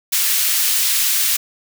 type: high-pass noise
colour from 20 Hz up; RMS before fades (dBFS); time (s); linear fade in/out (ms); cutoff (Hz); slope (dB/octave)
white; -17; 0.12-1.37; 10; 2000; 12
effects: none